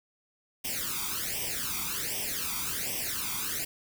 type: noise with flanger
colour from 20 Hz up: white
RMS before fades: -33 dBFS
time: 0.64-3.65 s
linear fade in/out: 10 ms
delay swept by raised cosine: 0.35 to 0.87 ms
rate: 1.3 Hz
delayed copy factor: +0.85
effects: none